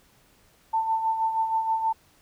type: tone with tremolo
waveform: sine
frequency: 892 Hz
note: A5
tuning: 23 cents sharp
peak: -20 dBFS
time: 0.73-1.93 s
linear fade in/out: 10 ms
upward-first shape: sine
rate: 6.3 Hz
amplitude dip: 55%
effects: pink hiss -60 dBFS RMS until 2.21 s